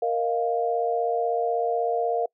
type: chord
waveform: sine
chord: Bb suspended fourth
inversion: none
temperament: equal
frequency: 466.2 / 622.3 / 698.5 Hz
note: Bb4 / Eb5 / F5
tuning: 0 / 0 / 0 cents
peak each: -25 / -31 / -25 dBFS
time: 0.02-2.26 s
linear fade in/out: 5 ms
effects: noise-tail reverb RT60 0.1 s tail -26 dB re dry